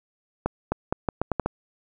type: accelerating click train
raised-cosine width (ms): 1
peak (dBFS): -9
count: 8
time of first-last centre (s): 0.46-1.46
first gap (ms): 260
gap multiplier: 0.79
effects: none